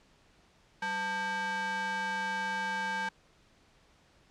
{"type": "ring-modulated tone", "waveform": "square", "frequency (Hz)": 349.2, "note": "F4", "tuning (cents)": 0, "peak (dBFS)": -29, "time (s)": [0.82, 3.09], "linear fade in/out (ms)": 5, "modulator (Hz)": 1240, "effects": ["pink hiss -64 dBFS RMS until 4.3 s", "low-pass 6000 Hz 12 dB/octave"]}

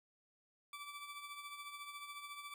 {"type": "tone with tremolo", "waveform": "20% pulse", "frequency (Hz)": 1160, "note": "D6", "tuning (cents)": -22, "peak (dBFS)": -40, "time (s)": [0.73, 2.54], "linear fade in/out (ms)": 2, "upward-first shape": "triangle", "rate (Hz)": 14, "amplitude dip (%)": 60, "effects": []}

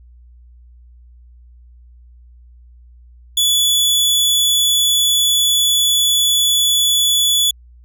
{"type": "tone", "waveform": "sawtooth", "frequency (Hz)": 3430, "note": "A7", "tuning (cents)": -45, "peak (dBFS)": -9, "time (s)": [3.37, 7.51], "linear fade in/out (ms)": 5, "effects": ["added 60 Hz sine -41 dBFS peak until 7.84 s"]}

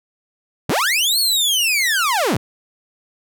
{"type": "linear two-way sweep", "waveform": "sawtooth", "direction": "up then down", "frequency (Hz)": [69.7, 4435, 69.7], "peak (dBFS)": -12, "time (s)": [0.69, 2.37], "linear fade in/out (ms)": 5, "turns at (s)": 1.19, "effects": []}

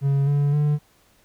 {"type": "tone with pitch steps", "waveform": "triangle", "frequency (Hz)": [139, 143.49, 148.12], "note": ["C#3", "D3", "D3"], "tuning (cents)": [5, -40, 15], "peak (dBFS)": -15, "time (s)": [0.01, 0.79], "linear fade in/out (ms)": 50, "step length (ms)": 260, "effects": ["pink hiss -59 dBFS RMS until 1.24 s"]}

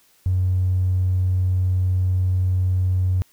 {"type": "tone", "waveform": "triangle", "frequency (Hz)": 92.1, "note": "F#2", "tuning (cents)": -7, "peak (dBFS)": -13, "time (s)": [0.26, 3.22], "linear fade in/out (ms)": 0, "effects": ["tanh soft clip ceiling -14 dBFS", "white hiss -58 dBFS RMS until 3.32 s"]}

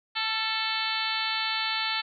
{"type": "harmonic tone with a mistuned harmonic", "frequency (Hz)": 440, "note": "A4", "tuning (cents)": 0, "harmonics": [2, 3, 4, 5, 6, 7, 8, 9, 10], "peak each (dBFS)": [-35, -35, -35, -35, -35, -35, -35, -35, -35], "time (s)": [0.15, 2.02], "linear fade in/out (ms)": 20, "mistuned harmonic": 3, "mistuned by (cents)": 29, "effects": []}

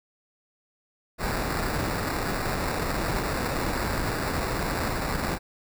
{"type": "noise with sample-and-hold", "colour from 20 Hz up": "pink", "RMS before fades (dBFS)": -28, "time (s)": [1.18, 5.39], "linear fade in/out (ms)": 50, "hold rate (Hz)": 3150, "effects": []}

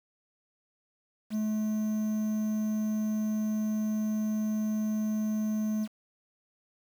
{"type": "tone with quantisation", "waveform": "triangle", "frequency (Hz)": 215, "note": "A3", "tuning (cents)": -40, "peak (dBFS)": -25, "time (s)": [1.3, 5.88], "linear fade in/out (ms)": 50, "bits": 8, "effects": []}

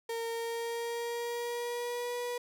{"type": "tone with pitch glide", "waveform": "35% pulse", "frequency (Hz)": [459.9, 485.8], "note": ["A#4", "B4"], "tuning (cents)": [-23, -29], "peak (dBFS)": -32, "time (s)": [0.09, 2.38], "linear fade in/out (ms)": 5, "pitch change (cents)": 94, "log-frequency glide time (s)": [0.29, 2.15], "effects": []}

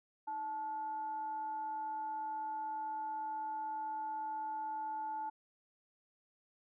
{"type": "tone with frequency modulation", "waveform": "sine", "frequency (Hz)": 871, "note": "A5", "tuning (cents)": -18, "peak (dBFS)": -37, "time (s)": [0.27, 5.3], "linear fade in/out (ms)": 10, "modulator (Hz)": 556, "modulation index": 0.22, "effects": []}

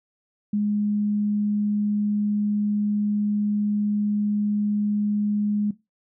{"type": "tone", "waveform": "sine", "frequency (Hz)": 207.7, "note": "G#3", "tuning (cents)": 0, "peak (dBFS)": -20, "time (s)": [0.53, 5.71], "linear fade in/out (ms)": 5, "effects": ["noise-tail reverb RT60 0.2 s tail -17 dB re dry"]}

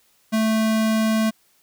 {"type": "tone", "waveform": "square", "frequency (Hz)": 220, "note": "A3", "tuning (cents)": 0, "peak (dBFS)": -18, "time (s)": [0.32, 1.31], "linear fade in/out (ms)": 20, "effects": ["white hiss -61 dBFS RMS until 1.62 s"]}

